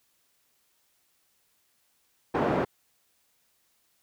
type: band-pass noise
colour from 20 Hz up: pink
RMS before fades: -26 dBFS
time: 2.34-2.65 s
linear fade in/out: 10 ms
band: 200 to 980 Hz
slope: 12 dB/octave
effects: white hiss -70 dBFS RMS until 4.02 s